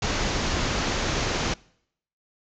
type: low-pass noise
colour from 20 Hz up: pink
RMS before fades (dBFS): -26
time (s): 0.02-1.54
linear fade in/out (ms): 5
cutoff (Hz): 7000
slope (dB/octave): 96
effects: noise-tail reverb RT60 0.7 s tail -24 dB re dry